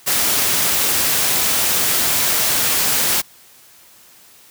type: noise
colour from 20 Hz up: white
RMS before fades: -17 dBFS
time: 0.06-3.22 s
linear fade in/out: 20 ms
effects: white hiss -47 dBFS RMS until 4.5 s + high-pass 60 Hz 12 dB/octave